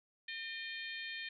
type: harmonic tone with a mistuned harmonic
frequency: 605 Hz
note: D#5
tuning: 49 cents flat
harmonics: 3 / 4 / 5 / 6 / 7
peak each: -44 / -46 / -48 / -50 / -51 dBFS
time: 0.28-1.29 s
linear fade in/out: 5 ms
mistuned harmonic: 5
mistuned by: +73 cents
effects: MP3 96 kbps